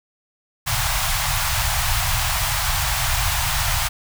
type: band-stop noise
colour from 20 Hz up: pink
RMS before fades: -21 dBFS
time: 0.66-3.89 s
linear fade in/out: 20 ms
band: 140 to 690 Hz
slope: 48 dB/octave
effects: none